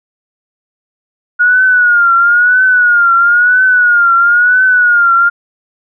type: tone with vibrato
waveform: sine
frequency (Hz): 1442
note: F#6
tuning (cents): -45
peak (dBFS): -5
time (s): 1.39-5.3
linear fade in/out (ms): 20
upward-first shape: triangle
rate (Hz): 1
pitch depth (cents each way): 99
effects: none